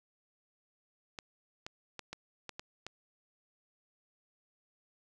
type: clicks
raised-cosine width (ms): 0.2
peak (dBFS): -24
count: 7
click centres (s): 1.188 / 1.665 / 1.993 / 2.13 / 2.493 / 2.595 / 2.866
effects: none